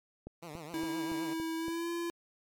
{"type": "click train", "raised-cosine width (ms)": 2, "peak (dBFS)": -30, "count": 6, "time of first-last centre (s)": [0.27, 1.682], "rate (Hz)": 3.54}
{"type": "tone with vibrato", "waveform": "10% pulse", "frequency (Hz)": 159.4, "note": "D#3", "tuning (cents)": 42, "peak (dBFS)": -35, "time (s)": [0.42, 1.34], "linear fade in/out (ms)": 10, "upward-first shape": "triangle", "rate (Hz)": 7.7, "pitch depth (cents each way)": 180}
{"type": "tone with pitch glide", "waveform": "square", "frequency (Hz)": [325, 341], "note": ["E4", "F4"], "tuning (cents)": [-24, -41], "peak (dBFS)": -34, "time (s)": [0.74, 2.1], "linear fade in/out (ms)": 0, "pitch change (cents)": 83, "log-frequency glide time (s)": [1.57, 1.9]}
{"effects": ["MP3 96 kbps"]}